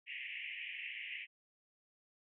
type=band-pass noise; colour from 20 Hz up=white; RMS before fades=-45 dBFS; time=0.06-1.27 s; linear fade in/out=50 ms; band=1900 to 2900 Hz; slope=96 dB/octave; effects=none